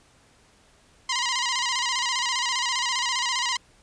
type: tone with vibrato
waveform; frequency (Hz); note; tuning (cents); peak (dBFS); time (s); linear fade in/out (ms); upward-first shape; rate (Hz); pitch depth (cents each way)
10% pulse; 1000; B5; +21; -15; 1.09-3.57; 5; square; 15; 71
effects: pink hiss -58 dBFS RMS until 3.82 s + resampled to 22050 Hz